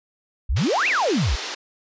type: exponential two-way sweep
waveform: sine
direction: up then down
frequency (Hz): 46.25 to 2800 to 46.25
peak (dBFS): -18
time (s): 0.49-1.36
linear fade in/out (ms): 10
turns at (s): 0.88
type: band-pass noise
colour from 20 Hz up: white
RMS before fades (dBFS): -31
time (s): 0.56-1.55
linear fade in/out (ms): 10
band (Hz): 310 to 5700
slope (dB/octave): 24
effects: resampled to 16000 Hz